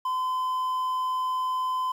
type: tone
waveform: triangle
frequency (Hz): 1022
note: C6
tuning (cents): -41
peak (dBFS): -23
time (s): 0.05-1.92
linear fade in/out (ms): 5
effects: 9-bit